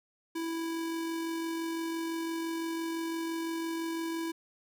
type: tone with amplitude modulation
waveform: square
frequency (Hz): 329.6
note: E4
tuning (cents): 0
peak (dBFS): -32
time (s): 0.35-4.32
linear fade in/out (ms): 10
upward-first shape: sine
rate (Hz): 45.9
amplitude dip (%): 25
effects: none